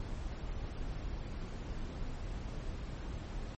brown noise, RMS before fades -40 dBFS, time 0-3.55 s, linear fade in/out 2 ms, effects MP3 32 kbps

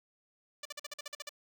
5% pulse tone bursts, 587.3 Hz, D5, in tune, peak -28 dBFS, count 10, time 0.63-1.293 s, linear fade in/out 5 ms, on 24 ms, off 47 ms, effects none

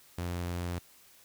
sawtooth tone, 87.6 Hz, F2, 6 cents sharp, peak -29 dBFS, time 0.18-0.79 s, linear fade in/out 5 ms, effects white hiss -59 dBFS RMS until 1.24 s

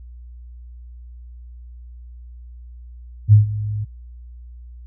sine tone with ADSR envelope, 105.4 Hz, G#2, 26 cents sharp, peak -4 dBFS, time 3.28-3.85 s, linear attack 46 ms, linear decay 130 ms, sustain -17 dB, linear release 13 ms, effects added 60 Hz sine -36 dBFS peak until 4.86 s

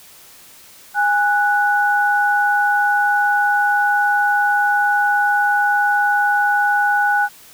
sine tone pair together, 821.1 / 1480 Hz, G#5 / F#6, -20 / 0 cents, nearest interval minor seventh, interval 1020 cents, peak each -16 dBFS, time 0.94-7.29 s, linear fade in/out 50 ms, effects white hiss -44 dBFS RMS until 7.53 s

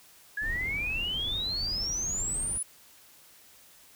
sine exponential sweep, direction up, 1661.2 to 10190 Hz, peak -29 dBFS, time 0.37-2.63 s, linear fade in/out 5 ms
brown noise, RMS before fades -39 dBFS, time 0.41-2.59 s, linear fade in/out 20 ms
effects white hiss -56 dBFS RMS until 3.95 s

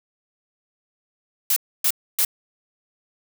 blue noise bursts, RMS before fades -19 dBFS, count 3, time 1.5-2.249 s, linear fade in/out 2 ms, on 63 ms, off 280 ms, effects none

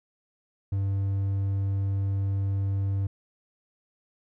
triangle tone, 98.1 Hz, G2, 2 cents sharp, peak -22 dBFS, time 0.72-3.07 s, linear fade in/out 5 ms, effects none

